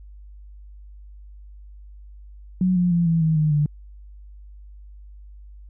sine tone with pitch steps, 184.2 / 177.62 / 171.27 / 165.15 / 159.25 / 153.56 / 148.07 Hz, F#3 / F3 / F3 / E3 / D#3 / D#3 / D3, -7 / +30 / -33 / +4 / +41 / -22 / +15 cents, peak -16 dBFS, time 2.61-3.66 s, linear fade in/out 2 ms, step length 150 ms, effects added 50 Hz sine -40 dBFS peak until 5.69 s

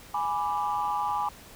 sine chord, G# diminished, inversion none, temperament equal, 830.6 / 987.8 / 1174.7 Hz, G#5 / B5 / D6, 0 / 0 / 0 cents, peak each -28 / -30 / -31 dBFS, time 0.14-1.29 s, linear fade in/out 5 ms, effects tanh soft clip ceiling -18 dBFS + pink hiss -49 dBFS RMS until 1.55 s

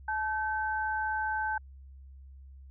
sine tone pair together, 865 / 1541.3 Hz, A5 / G6, -30 / -30 cents, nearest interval minor seventh, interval 1000 cents, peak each -31 / -32 dBFS, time 0.08-1.58 s, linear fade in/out 5 ms, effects added 67 Hz sine -47 dBFS peak until 2.7 s

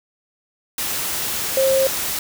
sine tone in noise, 534 Hz, C5, 35 cents sharp, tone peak -14 dBFS, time 1.57-1.87 s, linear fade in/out 2 ms, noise white, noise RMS -24 dBFS, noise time 0.78-2.19 s, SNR +7 dB, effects none

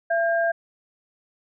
sine tone pair together, 673 / 1606.7 Hz, E5 / G6, +36 / +42 cents, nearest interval octave + minor third, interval 1506 cents, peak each -20 / -25 dBFS, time 0.1-0.52 s, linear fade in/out 10 ms, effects none

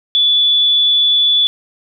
sine tone, 3452 Hz, A7, 34 cents flat, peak -9 dBFS, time 0.15-1.47 s, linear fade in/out 0 ms, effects none

